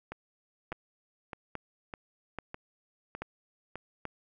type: two click trains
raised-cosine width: 0.5 ms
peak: -24 / -21 dBFS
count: 7 / 5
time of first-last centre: 0.12-3.756 / 0.72-4.053 s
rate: 1.65 / 1.2 Hz
effects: none